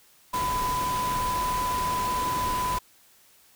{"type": "tone in noise", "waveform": "sine", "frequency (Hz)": 1000, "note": "B5", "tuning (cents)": 21, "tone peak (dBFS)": -25, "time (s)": [0.33, 2.79], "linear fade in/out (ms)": 10, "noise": "pink", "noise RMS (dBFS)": -33, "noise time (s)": [0.33, 2.79], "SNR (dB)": 5, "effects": ["white hiss -58 dBFS RMS until 3.55 s"]}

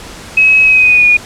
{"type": "tone with pitch glide", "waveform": "sine", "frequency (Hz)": [2558, 2448], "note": ["D#7", "D#7"], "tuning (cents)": [47, -29], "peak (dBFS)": -4, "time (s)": [0.37, 1.17], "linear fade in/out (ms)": 5, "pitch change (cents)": -76, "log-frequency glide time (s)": [0.65, 1.06], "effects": ["pink hiss -30 dBFS RMS until 1.25 s", "low-pass 9000 Hz 12 dB/octave"]}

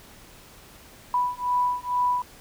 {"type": "beating tone pair", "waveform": "sine", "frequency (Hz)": [986, 988.2], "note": ["B5", "B5"], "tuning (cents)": [-3, 1], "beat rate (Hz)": 2.2, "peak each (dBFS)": -25, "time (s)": [1.14, 2.22], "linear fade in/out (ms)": 2, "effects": ["pink hiss -49 dBFS RMS until 2.4 s"]}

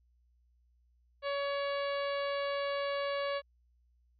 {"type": "harmonic tone", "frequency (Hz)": 563, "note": "C#5", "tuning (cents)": 27, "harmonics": [1, 2, 3, 4, 5, 6, 7, 8], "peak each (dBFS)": [-33, -39, -43, -45, -47, -49, -50, -51], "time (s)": [1.22, 3.42], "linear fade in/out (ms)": 50, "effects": ["added 60 Hz sine -66 dBFS peak until 4.19 s"]}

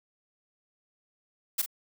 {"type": "noise with echo", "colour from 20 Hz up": "blue", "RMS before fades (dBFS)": -26, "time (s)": [1.58, 1.62], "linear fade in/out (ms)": 10, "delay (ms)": 42, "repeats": 1, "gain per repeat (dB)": -9, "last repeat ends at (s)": 1.662, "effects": []}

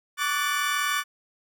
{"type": "chord", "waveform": "30% pulse", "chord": "D major seventh", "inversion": "third", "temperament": "equal with one note detuned", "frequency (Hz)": [1134.6, 1174.7, 1480, 1760], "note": ["C#6", "D6", "F#6", "A6"], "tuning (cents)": [40, 0, 0, 0], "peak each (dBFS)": -27, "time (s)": [0.17, 1.04], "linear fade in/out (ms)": 50, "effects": []}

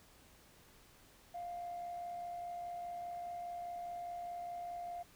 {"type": "tone with amplitude modulation", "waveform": "sine", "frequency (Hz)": 700, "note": "F5", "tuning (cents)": 4, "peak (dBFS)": -38, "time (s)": [1.34, 5.03], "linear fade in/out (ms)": 10, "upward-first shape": "sine", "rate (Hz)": 64.9, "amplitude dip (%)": 40, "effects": ["tanh soft clip ceiling -37 dBFS", "pink hiss -63 dBFS RMS until 5.15 s"]}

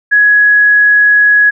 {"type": "tone", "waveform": "sine", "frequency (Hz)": 1675, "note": "G#6", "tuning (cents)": 14, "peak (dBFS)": -4, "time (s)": [0.11, 1.51], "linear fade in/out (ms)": 20, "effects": []}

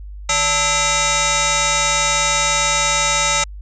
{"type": "tone with frequency modulation", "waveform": "sine", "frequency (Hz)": 2349, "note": "D7", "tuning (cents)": 0, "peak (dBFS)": -14, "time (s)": [0.29, 3.44], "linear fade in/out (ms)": 5, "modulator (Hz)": 731, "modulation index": 6.7, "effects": ["added 50 Hz sine -30 dBFS peak until 3.61 s"]}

